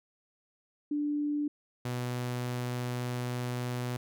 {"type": "tone pair in turn", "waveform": ["sine", "sawtooth"], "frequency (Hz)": [294, 123.39], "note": ["D4", "B2"], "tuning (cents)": [2, -1], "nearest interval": "octave + minor third", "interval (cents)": 1503, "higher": "first", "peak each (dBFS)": [-28, -28], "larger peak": "neither", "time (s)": [[0.91, 1.48], [1.85, 3.97]], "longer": "second", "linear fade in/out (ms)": 5, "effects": []}